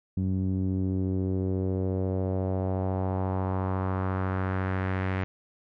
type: tone with low-pass filter sweep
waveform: sawtooth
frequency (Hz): 94.1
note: F#2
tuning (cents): +30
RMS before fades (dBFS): -28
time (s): 0.17-5.24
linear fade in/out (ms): 0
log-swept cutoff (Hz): 220 to 2100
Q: 2.1
effects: none